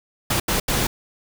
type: noise bursts at uneven times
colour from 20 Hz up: pink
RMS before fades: -21 dBFS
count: 3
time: 0.3-0.4 / 0.48-0.6 / 0.68-0.87 s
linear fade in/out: 5 ms
effects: none